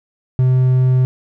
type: tone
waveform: triangle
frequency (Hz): 128.3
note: C3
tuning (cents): -34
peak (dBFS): -8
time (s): 0.39-1.05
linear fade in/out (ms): 0
effects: none

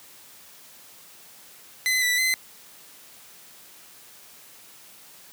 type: tone with pitch steps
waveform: sawtooth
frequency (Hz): 2028 / 1973 / 2046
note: B6 / B6 / C7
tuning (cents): +45 / -2 / -39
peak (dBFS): -17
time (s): 1.86-2.34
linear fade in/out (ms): 0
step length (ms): 160
effects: white hiss -49 dBFS RMS until 5.32 s + high-pass 100 Hz 12 dB/octave

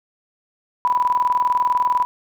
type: tone with tremolo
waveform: sine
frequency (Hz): 987.8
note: B5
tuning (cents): 0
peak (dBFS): -13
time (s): 0.85-2.05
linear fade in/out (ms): 0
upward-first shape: square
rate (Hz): 20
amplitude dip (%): 65
effects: none

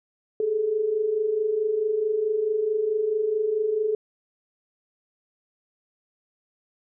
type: tone pair together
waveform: sine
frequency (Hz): 409 / 433.6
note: G#4 / A4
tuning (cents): -26 / -25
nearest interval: minor second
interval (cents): 101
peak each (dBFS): -29 / -22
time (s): 0.4-3.95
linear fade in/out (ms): 2
effects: none

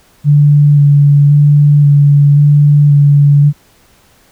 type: tone with vibrato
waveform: sine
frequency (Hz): 144.9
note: D3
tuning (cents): -23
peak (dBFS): -3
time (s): 0.24-3.53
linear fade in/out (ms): 50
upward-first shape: square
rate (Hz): 0.94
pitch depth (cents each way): 14
effects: pink hiss -48 dBFS RMS until 4.31 s

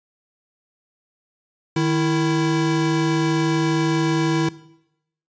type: tone pair together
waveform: square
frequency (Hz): 154.3 / 329.6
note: D#3 / E4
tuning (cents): -14 / 0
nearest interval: octave + minor second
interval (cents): 1314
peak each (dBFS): -21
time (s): 1.76-4.49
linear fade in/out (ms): 5
effects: noise-tail reverb RT60 0.8 s tail -18 dB re dry + resampled to 16000 Hz

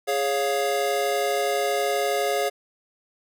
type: chord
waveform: square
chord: Db major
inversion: second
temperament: equal with one note detuned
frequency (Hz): 415.3 / 554.4 / 702.9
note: Ab4 / Db5 / F5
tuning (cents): 0 / 0 / +11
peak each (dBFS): -27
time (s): 0.07-2.5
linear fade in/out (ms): 20
effects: none

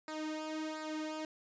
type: tone with flanger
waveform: sawtooth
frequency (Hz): 311.1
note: D#4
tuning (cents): 0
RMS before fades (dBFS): -40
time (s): 0.08-1.25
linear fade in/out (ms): 2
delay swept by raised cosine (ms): 0.32 to 2.72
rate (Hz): 1.4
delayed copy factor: -0.75
effects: resampled to 16000 Hz

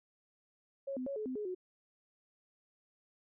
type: tone with pitch steps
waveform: sine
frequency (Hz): 549 / 254.8 / 555 / 429.1 / 257.4 / 419.7 / 366.7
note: C#5 / C4 / C#5 / A4 / C4 / G#4 / F#4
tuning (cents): -17 / -46 / +2 / -43 / -28 / +18 / -15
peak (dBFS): -36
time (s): 0.87-1.549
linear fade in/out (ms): 10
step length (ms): 97
effects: none

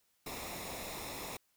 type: noise with comb filter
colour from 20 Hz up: pink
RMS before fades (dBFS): -43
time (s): 0.26-1.37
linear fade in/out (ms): 5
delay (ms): 0.65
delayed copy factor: -0.6
effects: white hiss -75 dBFS RMS until 1.56 s

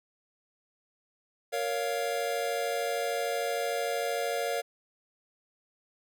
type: chord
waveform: square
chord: Bb minor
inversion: none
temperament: just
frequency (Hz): 466.2 / 559.4 / 699.2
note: Bb4 / Db5 / F5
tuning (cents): 0 / +16 / +2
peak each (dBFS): -34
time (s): 1.52-4.62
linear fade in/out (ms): 20
effects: none

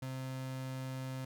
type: tone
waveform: 35% pulse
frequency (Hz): 131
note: C3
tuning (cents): +2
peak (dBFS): -37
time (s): 0.02-1.25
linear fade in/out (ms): 5
effects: none

